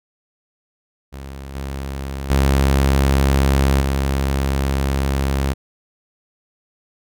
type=tone with level steps; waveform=sawtooth; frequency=68.1 Hz; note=C#2; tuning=30 cents flat; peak=-27 / -21 / -9 / -13 dBFS; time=1.12-5.54 s; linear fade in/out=20 ms; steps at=1.55 / 2.3 / 3.81 s; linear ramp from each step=5 ms; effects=none